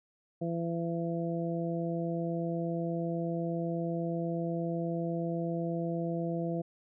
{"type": "harmonic tone", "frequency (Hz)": 168.2, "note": "E3", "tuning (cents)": 35, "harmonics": [1, 2, 3, 4], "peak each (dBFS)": [-33, -36, -38, -39], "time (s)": [0.41, 6.62], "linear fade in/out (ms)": 10, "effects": []}